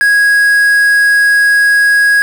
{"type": "tone with quantisation", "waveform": "triangle", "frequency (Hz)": 1655, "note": "G#6", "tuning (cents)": -6, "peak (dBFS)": -4, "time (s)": [0.01, 2.22], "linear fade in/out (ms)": 0, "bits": 4, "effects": []}